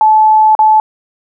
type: tone with dropouts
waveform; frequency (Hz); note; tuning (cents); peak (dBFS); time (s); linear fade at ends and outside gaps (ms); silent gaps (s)
sine; 866; A5; -28; -4; 0.01-0.8; 1; 0.551-0.591
effects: none